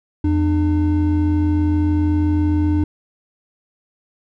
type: tone pair together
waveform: triangle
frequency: 84.5 / 301.1 Hz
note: E2 / D4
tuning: +43 / +43 cents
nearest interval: octave + minor seventh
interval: 2200 cents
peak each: -15 dBFS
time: 0.24-2.84 s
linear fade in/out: 5 ms
effects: none